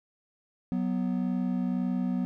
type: tone pair together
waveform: triangle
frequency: 185 / 246.9 Hz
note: F#3 / B3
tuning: 0 / 0 cents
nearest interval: perfect fourth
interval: 500 cents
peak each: -27 dBFS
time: 0.72-2.25 s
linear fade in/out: 0 ms
effects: none